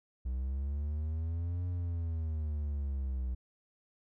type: linear two-way sweep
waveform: triangle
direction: up then down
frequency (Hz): 61.74 to 89.6 to 61.74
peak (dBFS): -30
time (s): 0.25-3.35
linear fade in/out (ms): 10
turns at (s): 1.66
effects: none